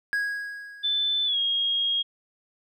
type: tone with exponential decay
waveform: triangle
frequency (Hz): 1652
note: G#6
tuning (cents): -10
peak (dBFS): -20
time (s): 0.13-1.42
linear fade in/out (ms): 0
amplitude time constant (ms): 280
type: tone with pitch glide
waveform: sine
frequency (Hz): 3520 to 3265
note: A7 to G#7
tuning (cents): 0 to -30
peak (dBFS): -22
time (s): 0.83-2.03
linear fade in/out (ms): 20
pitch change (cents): -130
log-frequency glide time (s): 1.25-1.38
effects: none